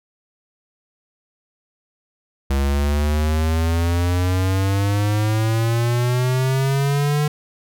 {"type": "exponential sweep", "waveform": "square", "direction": "up", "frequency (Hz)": [67.8, 150], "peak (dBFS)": -17, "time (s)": [2.5, 7.28], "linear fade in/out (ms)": 5, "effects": []}